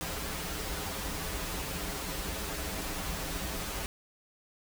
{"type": "noise with comb filter", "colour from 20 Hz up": "pink", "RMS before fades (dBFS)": -36, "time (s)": [0.01, 3.86], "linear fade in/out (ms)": 0, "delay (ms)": 8.4, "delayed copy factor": -0.9, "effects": []}